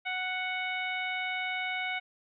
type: harmonic tone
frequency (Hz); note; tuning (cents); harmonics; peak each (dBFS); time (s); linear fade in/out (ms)
740; F#5; 0; 1 / 2 / 3 / 4 / 5; -37 / -38 / -33 / -42 / -44; 0.05-2; 20
effects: none